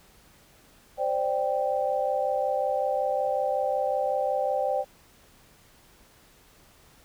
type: chord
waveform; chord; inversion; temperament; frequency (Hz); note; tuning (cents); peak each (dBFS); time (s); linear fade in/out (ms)
sine; C suspended second; none; just; 523.3 / 588.7 / 784.9; C5 / D5 / G5; 0 / +4 / +2; -28; 0.97-4.85; 50
effects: pink hiss -57 dBFS RMS until 7.04 s